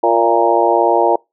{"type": "harmonic tone with a mistuned harmonic", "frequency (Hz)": 116.54, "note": "A#2", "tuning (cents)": 0, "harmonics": [3, 4, 5, 6, 7, 8], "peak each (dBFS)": [-17, -17, -17, -17, -17, -17], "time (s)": [0.03, 1.16], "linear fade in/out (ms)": 5, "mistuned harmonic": 6, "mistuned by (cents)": -38, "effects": ["noise-tail reverb RT60 0.2 s tail -25 dB re dry"]}